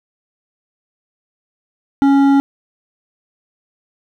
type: tone with hard clipping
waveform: sine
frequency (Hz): 277.2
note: C#4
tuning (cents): 0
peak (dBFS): -10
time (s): 2.02-2.4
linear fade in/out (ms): 0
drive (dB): 9
effects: none